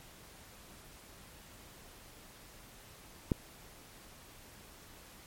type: click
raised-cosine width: 3 ms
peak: -15 dBFS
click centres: 3.318 s
effects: pink hiss -55 dBFS RMS until 5.26 s + MP3 64 kbps

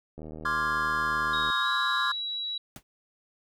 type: click train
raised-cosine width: 2 ms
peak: -28 dBFS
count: 104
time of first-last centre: 0.18-1.501 s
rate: 78 Hz
type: chord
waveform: triangle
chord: D half-diminished seventh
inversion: third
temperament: equal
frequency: 1046.5 / 1174.7 / 1396.9 / 1661.2 Hz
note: C6 / D6 / F6 / Ab6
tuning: 0 / 0 / 0 / 0 cents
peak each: -29 dBFS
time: 0.45-2.12 s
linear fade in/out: 5 ms
type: tone with pitch glide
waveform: sine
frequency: 3770 to 3898 Hz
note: A#7 to B7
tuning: +19 to -23 cents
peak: -30 dBFS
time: 1.33-2.58 s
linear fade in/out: 5 ms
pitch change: +58 cents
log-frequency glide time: 1.61-1.7 s
type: noise with exponential decay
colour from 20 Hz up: pink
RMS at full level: -38 dBFS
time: 2.76-2.83 s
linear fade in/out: 1 ms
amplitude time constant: 15 ms
effects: none

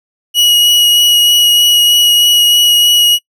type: tone with vibrato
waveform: 40% pulse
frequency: 2909 Hz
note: F#7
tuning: 30 cents flat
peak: -5 dBFS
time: 0.34-3.19 s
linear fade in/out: 50 ms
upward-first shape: triangle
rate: 3.2 Hz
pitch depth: 11 cents each way
effects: noise-tail reverb RT60 0.1 s tail -25 dB re dry

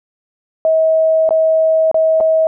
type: tone with dropouts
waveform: sine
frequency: 640 Hz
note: D#5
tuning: 49 cents sharp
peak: -9 dBFS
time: 0.65-2.47 s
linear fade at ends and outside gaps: 1 ms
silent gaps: 1.291-1.307 / 1.914-1.944 / 2.203-2.208 s
effects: none

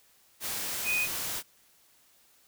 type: tone in noise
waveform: sine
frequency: 2489 Hz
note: D#7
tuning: in tune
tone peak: -26 dBFS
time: 0.84-1.08 s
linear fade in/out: 50 ms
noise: white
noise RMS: -34 dBFS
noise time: 0.4-1.43 s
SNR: +5 dB
effects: white hiss -63 dBFS RMS until 2.47 s

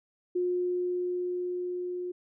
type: tone with level ramp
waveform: sine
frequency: 358.4 Hz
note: F4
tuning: 45 cents sharp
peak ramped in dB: -25 to -32 dBFS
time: 0.35-2.12 s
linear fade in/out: 10 ms
effects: none

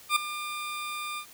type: tone with ADSR envelope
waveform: 20% pulse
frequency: 1200 Hz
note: D6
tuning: 37 cents sharp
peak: -14 dBFS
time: 0.09-1.26 s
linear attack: 71 ms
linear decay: 5 ms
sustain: -14 dB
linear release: 83 ms
effects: white hiss -51 dBFS RMS until 1.33 s

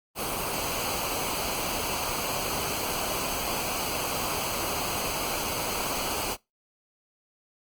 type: noise with comb filter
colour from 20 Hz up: pink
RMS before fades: -30 dBFS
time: 0.15-6.37 s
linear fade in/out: 50 ms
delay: 0.55 ms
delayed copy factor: -0.65
effects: noise-tail reverb RT60 0.2 s tail -22 dB re dry + Opus 32 kbps

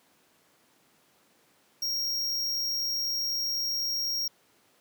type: tone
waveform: square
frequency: 5588 Hz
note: F8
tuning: in tune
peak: -28 dBFS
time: 1.82-4.28 s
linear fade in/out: 5 ms
effects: pink hiss -64 dBFS RMS until 4.8 s + high-pass 200 Hz 12 dB/octave

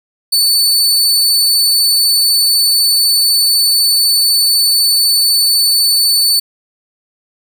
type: tone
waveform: sawtooth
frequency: 4492 Hz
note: C#8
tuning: 22 cents sharp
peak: -6 dBFS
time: 0.32-6.4 s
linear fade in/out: 10 ms
effects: none

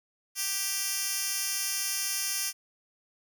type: tone with high-pass filter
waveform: 10% pulse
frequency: 392 Hz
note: G4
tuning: in tune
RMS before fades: -31 dBFS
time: 0.35-2.53 s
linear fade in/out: 50 ms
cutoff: 5100 Hz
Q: 0.73
effects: none

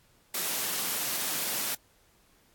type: high-pass noise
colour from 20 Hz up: white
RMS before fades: -31 dBFS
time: 0.34-1.75 s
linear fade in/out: 5 ms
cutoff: 140 Hz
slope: 24 dB/octave
effects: pink hiss -64 dBFS RMS until 2.54 s + AAC 64 kbps

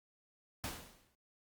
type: noise with exponential decay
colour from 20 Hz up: pink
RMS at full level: -39 dBFS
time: 0.64-1.15 s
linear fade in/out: 0 ms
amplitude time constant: 110 ms
effects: Opus 48 kbps

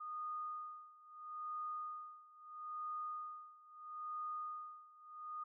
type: tone with tremolo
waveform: sine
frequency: 1231 Hz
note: D#6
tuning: 19 cents flat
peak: -40 dBFS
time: 0-5.44 s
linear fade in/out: 10 ms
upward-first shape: sine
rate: 0.76 Hz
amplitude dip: 90%
effects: none

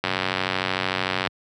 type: click train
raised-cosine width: 0.3 ms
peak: -6 dBFS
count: 116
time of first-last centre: 0.04-1.273 s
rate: 93.3 Hz
effects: high-pass 100 Hz 12 dB/octave

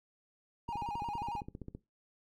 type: tone with vibrato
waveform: triangle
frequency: 880 Hz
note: A5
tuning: in tune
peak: -34 dBFS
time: 0.68-1.41 s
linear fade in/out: 10 ms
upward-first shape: square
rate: 11 Hz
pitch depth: 110 cents each way
type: click train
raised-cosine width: 3 ms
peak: -30 dBFS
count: 17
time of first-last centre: 0.69-1.75 s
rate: 15.1 Hz
effects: noise-tail reverb RT60 0.2 s tail -18 dB re dry

